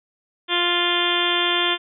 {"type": "harmonic tone", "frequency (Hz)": 349.7, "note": "F4", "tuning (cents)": 2, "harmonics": [1, 2, 3, 4, 5, 6, 7, 8, 9, 10], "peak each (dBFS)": [-26, -30, -27, -29, -28, -30, -30, -30, -24, -24], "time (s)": [0.48, 1.78], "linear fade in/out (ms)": 50, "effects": []}